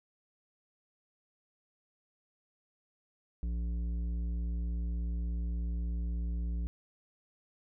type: tone with tanh clipping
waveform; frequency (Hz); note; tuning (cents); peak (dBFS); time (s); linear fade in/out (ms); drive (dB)
sine; 58.27; A#1; 0; -33; 3.43-6.67; 0; 10
effects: none